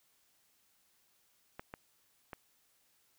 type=clicks; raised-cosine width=0.5 ms; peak=-28 dBFS; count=3; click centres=1.595 / 1.739 / 2.332 s; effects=white hiss -72 dBFS RMS until 3.18 s